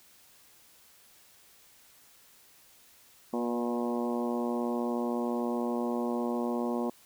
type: harmonic tone with a mistuned harmonic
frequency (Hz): 119.5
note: A#2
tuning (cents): +43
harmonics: 2 / 3 / 4 / 5 / 6 / 7 / 8 / 9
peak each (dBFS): -31 / -35 / -37 / -39 / -41 / -42 / -43 / -44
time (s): 3.33-6.9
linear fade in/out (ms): 5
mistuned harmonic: 4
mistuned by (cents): +22
effects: white hiss -59 dBFS RMS until 7.05 s